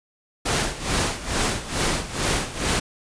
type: noise with tremolo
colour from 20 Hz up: pink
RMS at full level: -21 dBFS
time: 0.45-2.8 s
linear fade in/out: 10 ms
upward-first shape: sine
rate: 2.3 Hz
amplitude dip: 80%
effects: resampled to 22050 Hz